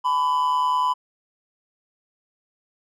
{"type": "tone with amplitude modulation", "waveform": "triangle", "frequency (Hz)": 1002, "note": "B5", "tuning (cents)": 25, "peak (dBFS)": -14, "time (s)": [0.04, 0.94], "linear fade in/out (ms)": 20, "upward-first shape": "sine", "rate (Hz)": 150, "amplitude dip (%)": 55, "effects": []}